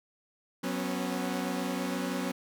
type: chord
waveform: sawtooth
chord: F# suspended fourth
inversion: none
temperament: equal with one note detuned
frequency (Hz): 185 / 246.9 / 273.1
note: F#3 / B3 / C#4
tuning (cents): 0 / 0 / -26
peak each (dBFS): -31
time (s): 0.63-2.32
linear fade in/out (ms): 10
effects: none